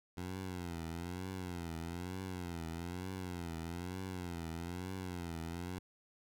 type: tone with vibrato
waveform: 15% pulse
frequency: 87.9 Hz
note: F2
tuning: 12 cents sharp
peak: -34 dBFS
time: 0.17-5.79 s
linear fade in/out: 5 ms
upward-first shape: triangle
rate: 1.1 Hz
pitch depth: 140 cents each way
effects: none